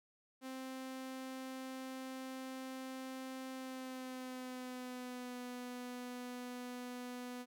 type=tone with pitch glide; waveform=sawtooth; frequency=261.6 to 247.5 Hz; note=C4 to B3; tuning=0 to +4 cents; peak=-40 dBFS; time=0.41-7.46 s; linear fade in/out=50 ms; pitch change=-96 cents; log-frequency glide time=3.52-5.36 s; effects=none